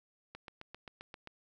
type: click train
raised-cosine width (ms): 0.3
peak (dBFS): -30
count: 8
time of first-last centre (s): 0.35-1.273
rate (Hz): 7.58
effects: none